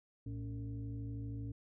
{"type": "tone with frequency modulation", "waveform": "sine", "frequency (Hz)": 111.9, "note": "A2", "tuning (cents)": 30, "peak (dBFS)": -39, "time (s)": [0.26, 1.52], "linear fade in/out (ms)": 5, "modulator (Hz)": 171, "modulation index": 0.86, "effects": []}